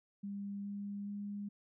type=tone with pitch steps; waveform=sine; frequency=200.6 / 202.1 / 203.6 Hz; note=G3 / G#3 / G#3; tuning=+40 / -47 / -34 cents; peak=-39 dBFS; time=0.23-1.49 s; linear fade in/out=10 ms; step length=420 ms; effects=none